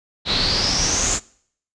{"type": "noise with low-pass filter sweep", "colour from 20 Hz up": "pink", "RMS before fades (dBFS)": -20, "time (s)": [0.25, 1.2], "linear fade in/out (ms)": 50, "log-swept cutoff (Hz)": [3900, 7300], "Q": 9.5, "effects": ["noise-tail reverb RT60 0.6 s tail -23 dB re dry", "resampled to 22050 Hz"]}